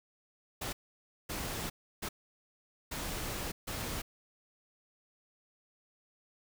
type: noise bursts at uneven times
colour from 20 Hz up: pink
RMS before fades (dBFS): -38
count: 5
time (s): 0.61-0.73 / 1.29-1.7 / 2.02-2.09 / 2.91-3.52 / 3.67-4.02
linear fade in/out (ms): 10
effects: none